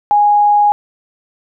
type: tone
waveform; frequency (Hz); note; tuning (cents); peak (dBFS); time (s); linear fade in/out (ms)
sine; 827; G#5; -8; -7; 0.11-0.72; 0
effects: none